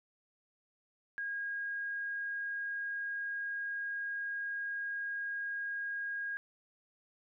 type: tone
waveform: sine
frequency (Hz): 1632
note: G#6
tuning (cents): -31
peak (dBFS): -35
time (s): 1.18-6.37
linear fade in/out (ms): 0
effects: none